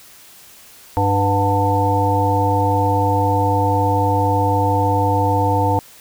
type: harmonic tone with a mistuned harmonic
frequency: 99 Hz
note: G2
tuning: 18 cents sharp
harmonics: 1 / 3 / 5 / 7 / 9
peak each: -18 / -23 / -22 / -23 / -18 dBFS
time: 0.97-5.79 s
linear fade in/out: 0 ms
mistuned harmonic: 7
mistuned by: +83 cents
effects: white hiss -44 dBFS RMS until 6 s